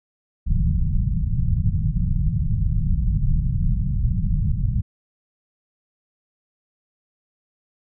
pink low-pass noise, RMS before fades -20 dBFS, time 0.46-4.82 s, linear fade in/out 20 ms, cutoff 180 Hz, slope 48 dB/octave, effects none

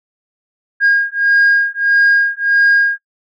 sine beating tone pair, 1625 / 1626.6 Hz, G#6 / G#6, -38 / -36 cents, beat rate 1.6 Hz, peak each -11 dBFS, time 0.8-2.99 s, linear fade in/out 50 ms, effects noise-tail reverb RT60 0.1 s tail -24 dB re dry + tanh soft clip ceiling -5 dBFS

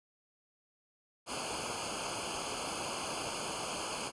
pink noise with comb filter, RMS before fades -38 dBFS, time 1.26-4.12 s, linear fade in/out 50 ms, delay 0.53 ms, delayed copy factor -0.95, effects resampled to 24000 Hz

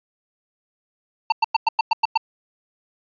square tone bursts, 899 Hz, A5, 37 cents sharp, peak -14 dBFS, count 8, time 1.3-2.176 s, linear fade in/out 5 ms, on 22 ms, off 100 ms, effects resampled to 11025 Hz

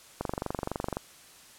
click train, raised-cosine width 1 ms, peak -16 dBFS, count 19, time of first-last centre 0.21-0.969 s, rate 23.7 Hz, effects white hiss -53 dBFS RMS until 1.58 s + low-pass 11000 Hz 12 dB/octave

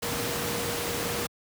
sine tone in noise, 474 Hz, A#4, 29 cents sharp, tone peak -35 dBFS, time 0.02-1.27 s, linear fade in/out 10 ms, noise pink, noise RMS -30 dBFS, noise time 0.02-1.27 s, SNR -8 dB, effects high-pass 100 Hz 12 dB/octave

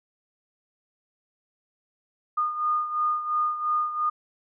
sine beating tone pair, 1222 / 1224.9 Hz, D#6 / D#6, -32 / -27 cents, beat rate 2.9 Hz, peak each -24 / -30 dBFS, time 2.37-4.1 s, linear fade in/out 10 ms, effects none

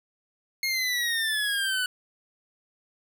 25% pulse exponential sweep, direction down, 2159 to 1480 Hz, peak -21 dBFS, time 0.63-1.86 s, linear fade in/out 2 ms, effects none

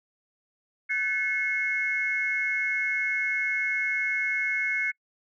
sine tone cluster, 1515 / 1727 / 2175 Hz, F#6 / A6 / C#7, +40 / -33 / -33 cents, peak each -32 / -32 / -25 dBFS, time 0.89-4.92 s, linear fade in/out 20 ms, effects noise-tail reverb RT60 0.1 s tail -26 dB re dry + tanh soft clip ceiling -16 dBFS

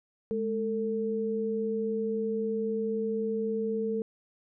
sine tone pair together, 211.3 / 448.1 Hz, G#3 / A4, +30 / +32 cents, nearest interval octave + minor second, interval 1302 cents, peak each -32 / -29 dBFS, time 0.31-4.02 s, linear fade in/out 0 ms, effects none

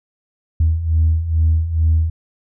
sine beating tone pair, 78.8 / 81.1 Hz, D#2 / E2, +23 / -28 cents, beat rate 2.3 Hz, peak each -18 / -13 dBFS, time 0.6-2.1 s, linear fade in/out 5 ms, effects tanh soft clip ceiling -7 dBFS

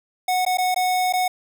square tone with dropouts, 735 Hz, F#5, 12 cents flat, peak -19 dBFS, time 0.28-1.28 s, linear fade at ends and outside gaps 5 ms, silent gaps 0.451-0.463 / 0.573-0.583 / 0.745-0.761 / 1.126-1.135 s, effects none

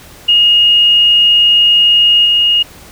sine tone with level steps, 2860 Hz, F7, 41 cents sharp, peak -5 / -7 dBFS, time 0.28-2.63 s, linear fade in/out 10 ms, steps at 2.25 s, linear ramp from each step 5 ms, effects pink hiss -37 dBFS RMS until 2.91 s

